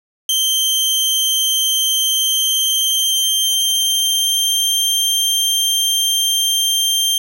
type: tone with pitch glide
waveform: sawtooth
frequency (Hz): 3136 to 3165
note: G7 to G7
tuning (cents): 0 to +16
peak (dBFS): -11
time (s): 0.29-7.18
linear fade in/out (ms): 2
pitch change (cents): +16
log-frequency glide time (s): 2.01-4.79
effects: none